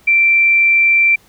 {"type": "tone", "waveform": "sine", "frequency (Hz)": 2349, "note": "D7", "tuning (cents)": 0, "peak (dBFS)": -8, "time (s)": [0.07, 1.16], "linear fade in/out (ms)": 10, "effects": ["pink hiss -50 dBFS RMS until 1.28 s"]}